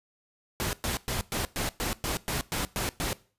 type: noise bursts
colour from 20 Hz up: pink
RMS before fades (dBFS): -30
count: 11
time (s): 0.6-3.13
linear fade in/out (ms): 0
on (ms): 130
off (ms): 110
effects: noise-tail reverb RT60 0.4 s tail -20 dB re dry + resampled to 32000 Hz